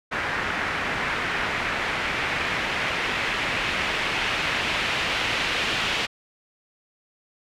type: noise with low-pass filter sweep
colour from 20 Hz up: white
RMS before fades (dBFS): -26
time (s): 0.11-6.07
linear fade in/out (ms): 20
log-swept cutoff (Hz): 1800 to 2900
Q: 1.6
effects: none